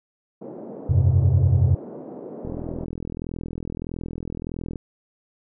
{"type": "band-pass noise", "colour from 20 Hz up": "white", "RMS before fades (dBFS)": -37, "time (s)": [0.41, 2.85], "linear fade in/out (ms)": 10, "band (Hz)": [180, 550], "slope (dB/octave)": 24}
{"type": "chord", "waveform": "sine", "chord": "F suspended second", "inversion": "none", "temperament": "equal", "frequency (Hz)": [87.31, 98, 130.81], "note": ["F2", "G2", "C3"], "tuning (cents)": [0, 0, 0], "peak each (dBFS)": -19, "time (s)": [0.89, 1.75], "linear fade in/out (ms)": 10}
{"type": "click train", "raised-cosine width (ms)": 3, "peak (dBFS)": -18, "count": 97, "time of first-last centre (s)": [2.45, 4.758], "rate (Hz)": 41.6}
{"effects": []}